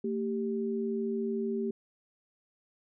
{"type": "tone pair together", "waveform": "sine", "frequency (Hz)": [225.6, 392.2], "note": ["A3", "G4"], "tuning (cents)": [44, 1], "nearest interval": "minor seventh", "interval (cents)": 957, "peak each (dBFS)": [-32, -32], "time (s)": [0.04, 1.71], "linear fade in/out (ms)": 5, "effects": []}